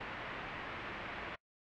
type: low-pass noise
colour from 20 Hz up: white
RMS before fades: -44 dBFS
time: 0-1.36 s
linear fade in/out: 10 ms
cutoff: 2400 Hz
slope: 24 dB/octave
effects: noise-tail reverb RT60 0.1 s tail -24 dB re dry